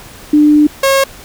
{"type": "tone pair in turn", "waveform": ["sine", "sawtooth"], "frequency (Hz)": [298.6, 543.5], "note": ["D4", "C#5"], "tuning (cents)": [29, -34], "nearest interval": "minor seventh", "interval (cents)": 1037, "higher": "second", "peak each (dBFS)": -4, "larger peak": "neither", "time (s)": [[0.33, 0.67], [0.83, 1.04]], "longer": "first", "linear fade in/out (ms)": 5, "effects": ["pink hiss -35 dBFS RMS until 1.24 s"]}